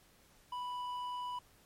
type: tone with hard clipping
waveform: sine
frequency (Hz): 987.8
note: B5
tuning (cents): 0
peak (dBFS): -39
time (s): 0.52-1.39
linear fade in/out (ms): 5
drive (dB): 6
effects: pink hiss -65 dBFS RMS until 1.65 s + MP3 64 kbps